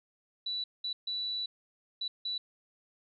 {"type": "tone bursts at uneven times", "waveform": "sine", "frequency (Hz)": 3951, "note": "B7", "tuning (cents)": 0, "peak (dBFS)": -32, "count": 5, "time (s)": [[0.46, 0.64], [0.84, 0.93], [1.07, 1.46], [2.01, 2.08], [2.25, 2.38]], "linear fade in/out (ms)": 5, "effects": []}